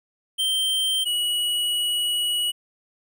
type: tone pair in turn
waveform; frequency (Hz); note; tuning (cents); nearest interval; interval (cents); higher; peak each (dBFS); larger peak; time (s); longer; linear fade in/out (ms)
square; 3136 / 2922; G7 / F#7; 0 / -22; minor second; 122; first; -21 / -22; first; 0.38-1.05 / 1.05-2.52; second; 20
effects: none